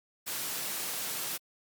white high-pass noise, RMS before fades -35 dBFS, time 0.26-1.38 s, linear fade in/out 20 ms, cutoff 120 Hz, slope 24 dB/octave, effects Opus 48 kbps

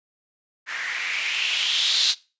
violet noise with low-pass filter sweep, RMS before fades -24 dBFS, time 0.66-2.15 s, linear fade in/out 50 ms, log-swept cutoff 1700 to 4200 Hz, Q 4.2, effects noise-tail reverb RT60 0.3 s tail -20 dB re dry + resampled to 16000 Hz

